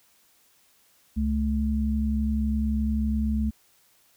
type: tone pair together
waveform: sine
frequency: 68.3 / 216.7 Hz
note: C#2 / A3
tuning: -25 / -26 cents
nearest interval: octave + minor sixth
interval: 1999 cents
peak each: -25 dBFS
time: 1.16-3.51 s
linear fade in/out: 20 ms
effects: white hiss -62 dBFS RMS until 4.16 s